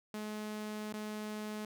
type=tone with dropouts; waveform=sawtooth; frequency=212.7 Hz; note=G#3; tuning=42 cents sharp; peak=-35 dBFS; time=0.14-1.65 s; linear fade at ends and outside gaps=2 ms; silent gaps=0.927-0.937 s; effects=none